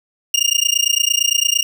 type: tone with amplitude modulation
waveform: 25% pulse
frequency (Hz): 2830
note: F7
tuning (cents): +22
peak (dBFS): -6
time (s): 0.34-1.63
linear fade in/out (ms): 2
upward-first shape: sine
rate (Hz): 28.8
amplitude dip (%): 100
effects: none